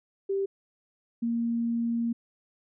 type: tone pair in turn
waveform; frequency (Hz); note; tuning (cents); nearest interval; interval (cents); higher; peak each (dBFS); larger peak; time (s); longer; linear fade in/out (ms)
sine; 392 / 233.1; G4 / A#3; 0 / 0; major sixth; 900; first; -25; neither; 0.29-0.46 / 1.22-2.13; second; 10
effects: none